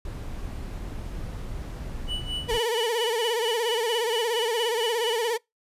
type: noise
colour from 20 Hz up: brown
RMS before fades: -34 dBFS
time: 0.05-2.58 s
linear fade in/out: 2 ms
type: tone with tremolo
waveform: triangle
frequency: 2960 Hz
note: F#7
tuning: in tune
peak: -26 dBFS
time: 2.07-5.3 s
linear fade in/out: 50 ms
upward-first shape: sine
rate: 4.4 Hz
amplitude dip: 85%
type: tone with vibrato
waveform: 35% pulse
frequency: 459.7 Hz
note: A#4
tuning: 24 cents flat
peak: -22 dBFS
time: 2.48-5.38 s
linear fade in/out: 20 ms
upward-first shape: sine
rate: 17 Hz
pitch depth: 100 cents each way
effects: noise-tail reverb RT60 0.2 s tail -26 dB re dry + resampled to 32000 Hz